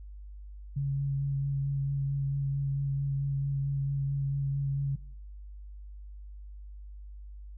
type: tone with vibrato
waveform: sine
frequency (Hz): 138.59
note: C#3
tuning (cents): 0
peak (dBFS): -27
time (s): 0.76-4.96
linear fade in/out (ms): 10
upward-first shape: sine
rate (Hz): 4.5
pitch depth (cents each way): 15
effects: noise-tail reverb RT60 0.6 s tail -18 dB re dry + added 50 Hz sine -42 dBFS peak until 7.57 s